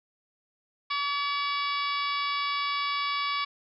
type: harmonic tone with a mistuned harmonic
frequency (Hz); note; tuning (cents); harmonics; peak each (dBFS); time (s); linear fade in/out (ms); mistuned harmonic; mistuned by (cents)
570; C#5; +48; 2 / 3 / 4 / 5 / 6 / 7 / 8 / 9; -29 / -42 / -33 / -40 / -37 / -40 / -39 / -42; 0.9-3.45; 10; 7; -46
effects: none